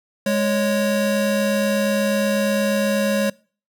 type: tone pair together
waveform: square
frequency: 207.1 / 553 Hz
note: G#3 / C#5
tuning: -5 / -4 cents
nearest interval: octave + perfect fourth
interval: 1701 cents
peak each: -21 dBFS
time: 0.26-3.3 s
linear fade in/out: 5 ms
effects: noise-tail reverb RT60 0.4 s tail -24 dB re dry